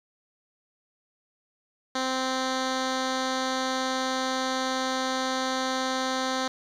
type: tone with low-pass filter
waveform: 10% pulse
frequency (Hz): 260.5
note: C4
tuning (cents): -7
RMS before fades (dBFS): -28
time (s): 1.95-6.48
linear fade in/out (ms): 5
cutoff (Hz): 5300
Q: 2
effects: 9-bit